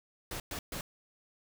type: noise bursts at uneven times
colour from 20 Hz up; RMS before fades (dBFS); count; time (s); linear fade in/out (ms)
pink; -39; 3; 0.31-0.4 / 0.51-0.59 / 0.72-0.81; 2
effects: none